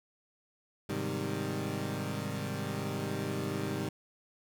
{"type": "chord", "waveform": "20% pulse", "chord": "Ab major seventh", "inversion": "none", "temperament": "equal", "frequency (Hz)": [103.83, 130.81, 155.56, 196], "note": ["Ab2", "C3", "Eb3", "G3"], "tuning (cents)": [0, 0, 0, 0], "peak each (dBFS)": -34, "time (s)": [0.89, 3.89], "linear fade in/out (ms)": 5, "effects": []}